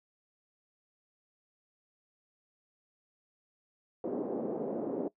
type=band-pass noise; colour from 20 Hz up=white; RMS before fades=-35 dBFS; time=4.04-5.08 s; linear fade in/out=2 ms; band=210 to 520 Hz; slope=24 dB/octave; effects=noise-tail reverb RT60 0.1 s tail -20 dB re dry